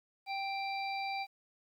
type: harmonic tone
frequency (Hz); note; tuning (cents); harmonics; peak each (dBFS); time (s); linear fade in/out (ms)
785; G5; +2; 1 / 3 / 5 / 6; -36 / -40 / -49 / -47; 0.26-1.27; 50
effects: 11-bit